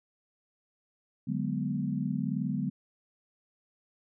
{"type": "chord", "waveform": "sine", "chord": "G# half-diminished seventh", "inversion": "second", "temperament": "equal", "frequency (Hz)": [146.83, 185, 207.7, 246.9], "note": ["D3", "F#3", "G#3", "B3"], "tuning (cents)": [0, 0, 0, 0], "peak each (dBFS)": -34, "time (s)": [1.27, 2.7], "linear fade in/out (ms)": 10, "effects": []}